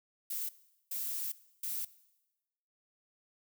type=noise bursts at uneven times; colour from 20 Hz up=violet; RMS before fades=-37 dBFS; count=3; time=0.3-0.49 / 0.91-1.32 / 1.63-1.85 s; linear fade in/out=5 ms; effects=noise-tail reverb RT60 1.0 s tail -19 dB re dry